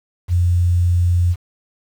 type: tone with quantisation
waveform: sine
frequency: 88 Hz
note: F2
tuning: 14 cents sharp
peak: -12 dBFS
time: 0.28-1.36 s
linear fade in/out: 50 ms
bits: 7
effects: none